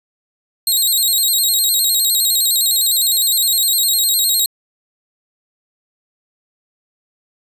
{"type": "tone with vibrato", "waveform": "5% pulse", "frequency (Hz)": 4000, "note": "B7", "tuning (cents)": 21, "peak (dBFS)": -5, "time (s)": [0.67, 4.46], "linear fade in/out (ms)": 2, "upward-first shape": "square", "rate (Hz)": 9.8, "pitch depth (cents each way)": 85, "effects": ["resampled to 32000 Hz"]}